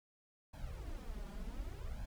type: noise with flanger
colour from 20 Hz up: brown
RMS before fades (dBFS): -44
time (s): 0.53-2.06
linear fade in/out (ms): 10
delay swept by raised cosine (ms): 1.2 to 5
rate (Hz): 0.66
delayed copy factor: +1
effects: none